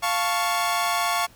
sawtooth chord, F augmented, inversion none, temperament equal, 698.5 / 880 / 1108.7 Hz, F5 / A5 / C#6, 0 / 0 / 0 cents, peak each -22 / -25 / -21 dBFS, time 0.02-1.27 s, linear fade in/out 20 ms, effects pink hiss -53 dBFS RMS until 1.35 s

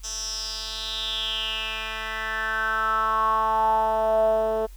10% pulse tone with band-pass filter sweep, 220 Hz, A3, in tune, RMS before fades -25 dBFS, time 0.03-4.67 s, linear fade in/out 20 ms, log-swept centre 6300 to 520 Hz, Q 6.1, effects added 44 Hz sine -40 dBFS peak until 4.76 s + white hiss -56 dBFS RMS until 4.76 s

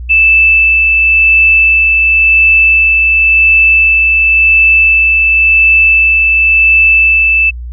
sine tone with tremolo, 2637 Hz, E7, in tune, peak -3 dBFS, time 0.09-7.51 s, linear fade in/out 20 ms, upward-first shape sine, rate 0.93 Hz, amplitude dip 25%, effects added 60 Hz sine -20 dBFS peak until 7.72 s

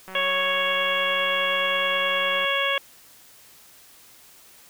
click train, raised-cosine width 0.5 ms, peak -25 dBFS, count 446, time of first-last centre 0.08-2.447 s, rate 188 Hz
harmonic tone, 554.4 Hz, C#5, in tune, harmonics 1 / 2 / 3 / 4 / 5 / 6, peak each -28 / -28 / -28 / -28 / -28 / -28 dBFS, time 0.15-2.78 s, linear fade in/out 2 ms
effects white hiss -51 dBFS RMS until 4.69 s

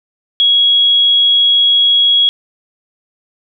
sine tone, 3322 Hz, G#7, in tune, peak -7 dBFS, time 0.4-2.29 s, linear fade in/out 0 ms, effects none

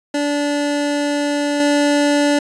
25% pulse tone with level steps, 290 Hz, D4, 22 cents flat, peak -13 / -9 dBFS, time 0.14-2.39 s, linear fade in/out 5 ms, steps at 1.6 s, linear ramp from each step 2 ms, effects resampled to 22050 Hz

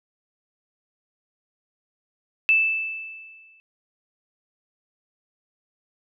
sine tone with exponential decay, 2637 Hz, E7, in tune, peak -13 dBFS, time 2.49-3.6 s, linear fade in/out 0 ms, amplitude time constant 240 ms, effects none

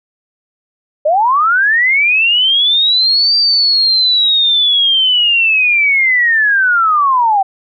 sine linear two-way sweep, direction up then down, 573 to 4700 to 755 Hz, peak -8 dBFS, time 1.05-7.43 s, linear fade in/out 10 ms, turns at 3.36 s, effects none

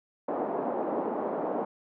white band-pass noise, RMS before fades -31 dBFS, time 0.28-1.65 s, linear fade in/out 5 ms, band 230 to 800 Hz, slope 24 dB/octave, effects none

